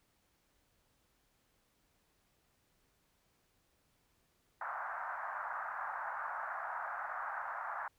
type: band-pass noise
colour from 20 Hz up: white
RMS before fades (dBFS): -41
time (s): 4.61-7.88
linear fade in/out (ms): 2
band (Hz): 690 to 1600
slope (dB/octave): 48
effects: pink hiss -75 dBFS RMS until 7.98 s